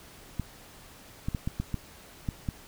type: clicks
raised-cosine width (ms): 5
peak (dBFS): -17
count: 8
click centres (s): 0.397 / 1.285 / 1.348 / 1.475 / 1.6 / 1.743 / 2.288 / 2.488
effects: pink hiss -51 dBFS RMS until 2.67 s

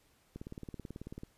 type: click train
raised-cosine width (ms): 3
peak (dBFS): -30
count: 17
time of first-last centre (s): 0.36-1.234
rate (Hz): 18.3
effects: pink hiss -69 dBFS RMS until 1.37 s + resampled to 32000 Hz

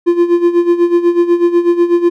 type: tone with tremolo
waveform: triangle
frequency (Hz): 346.2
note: F4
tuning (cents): -15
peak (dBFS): -3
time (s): 0.06-2.1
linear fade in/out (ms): 20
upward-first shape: sine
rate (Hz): 8.1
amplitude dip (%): 75
effects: none

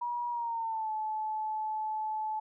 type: tone with pitch glide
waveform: sine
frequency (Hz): 960 to 865.2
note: B5 to A5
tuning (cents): -49 to -29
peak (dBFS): -31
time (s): 0.01-2.4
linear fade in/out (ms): 10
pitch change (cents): -180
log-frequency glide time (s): 0.3-0.91
effects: none

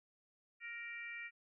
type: harmonic tone with a mistuned harmonic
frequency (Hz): 469.1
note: A#4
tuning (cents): +11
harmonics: 3 / 4 / 5 / 6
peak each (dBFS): -54 / -47 / -47 / -60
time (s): 0.6-1.31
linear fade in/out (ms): 50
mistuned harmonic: 6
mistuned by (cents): -21
effects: none

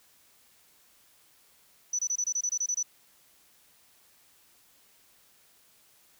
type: tone bursts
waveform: sine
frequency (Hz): 5960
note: F#8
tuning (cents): +12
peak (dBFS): -26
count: 11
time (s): 1.93-2.829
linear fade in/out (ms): 5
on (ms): 59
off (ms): 25
effects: white hiss -62 dBFS RMS until 6.19 s

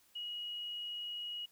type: tone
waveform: sine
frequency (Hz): 2900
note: F#7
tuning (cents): -35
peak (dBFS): -39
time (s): 0.15-1.46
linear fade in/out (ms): 10
effects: white hiss -68 dBFS RMS until 1.51 s

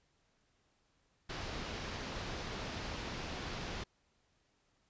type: low-pass noise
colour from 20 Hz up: pink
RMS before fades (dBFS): -42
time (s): 1.29-3.84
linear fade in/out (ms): 10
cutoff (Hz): 5600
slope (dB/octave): 24
effects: pink hiss -75 dBFS RMS until 4.89 s + resampled to 16000 Hz

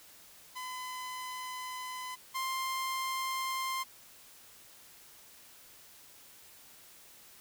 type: tone pair in turn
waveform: sawtooth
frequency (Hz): 1013 / 1051.7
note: B5 / C6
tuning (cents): +44 / +9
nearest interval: minor second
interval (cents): 65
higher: second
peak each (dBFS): -35 / -29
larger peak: second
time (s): 0.55-2.16 / 2.34-3.84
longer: first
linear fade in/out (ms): 20
effects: white hiss -56 dBFS RMS until 7.4 s

